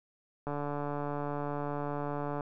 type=click train; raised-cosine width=1 ms; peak=-22 dBFS; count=282; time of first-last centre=0.47-2.408 s; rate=145 Hz; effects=none